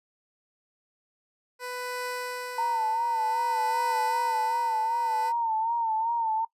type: tone with tremolo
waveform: 15% pulse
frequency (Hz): 497.2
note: B4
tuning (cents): +12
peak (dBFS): -24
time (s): 1.59-5.33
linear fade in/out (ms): 50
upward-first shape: triangle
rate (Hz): 0.53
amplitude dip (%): 75
type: tone with vibrato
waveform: sine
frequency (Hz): 907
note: A#5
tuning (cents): -48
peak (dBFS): -24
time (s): 2.58-6.45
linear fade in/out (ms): 5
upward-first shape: sine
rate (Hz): 2.6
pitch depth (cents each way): 65
effects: noise-tail reverb RT60 0.1 s tail -22 dB re dry + resampled to 32000 Hz